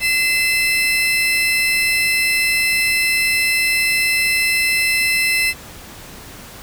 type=tone pair together; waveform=35% pulse; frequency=2050 / 2637 Hz; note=C7 / E7; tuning=-36 / 0 cents; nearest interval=major third; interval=436 cents; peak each=-16 dBFS; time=0-5.54 s; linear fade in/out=50 ms; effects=pink hiss -37 dBFS RMS until 6.62 s